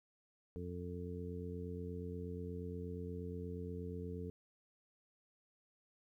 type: harmonic tone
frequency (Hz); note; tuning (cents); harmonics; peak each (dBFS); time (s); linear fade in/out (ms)
88.4; F2; +22; 1 / 2 / 3 / 4 / 5; -45 / -47 / -50 / -55 / -47; 0.56-4.3; 0
effects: 13-bit